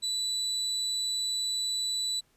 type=tone; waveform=35% pulse; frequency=3964 Hz; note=B7; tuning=6 cents sharp; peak=-26 dBFS; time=0.02-2.21 s; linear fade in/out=20 ms; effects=pink hiss -68 dBFS RMS until 2.36 s + resampled to 32000 Hz